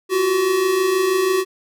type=tone pair together; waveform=square; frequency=351.4 / 377.6 Hz; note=F4 / F#4; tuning=+11 / +35 cents; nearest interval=minor second; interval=124 cents; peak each=-25 / -17 dBFS; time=0.09-1.45 s; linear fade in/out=50 ms; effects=none